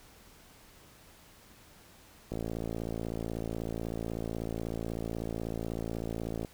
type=click train; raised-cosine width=2 ms; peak=-22 dBFS; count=233; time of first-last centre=2.32-6.448 s; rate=56.2 Hz; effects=pink hiss -57 dBFS RMS until 6.53 s